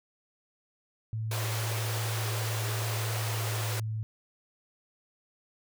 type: tone with pitch glide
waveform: sine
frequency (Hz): 110.6 to 109.58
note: A2 to A2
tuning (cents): +9 to -7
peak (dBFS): -30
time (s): 1.13-4.03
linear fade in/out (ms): 0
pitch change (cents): -16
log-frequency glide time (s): 3.08-3.6
type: high-pass noise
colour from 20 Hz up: pink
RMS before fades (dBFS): -36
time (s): 1.31-3.8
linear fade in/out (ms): 5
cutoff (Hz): 350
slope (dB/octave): 48
effects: none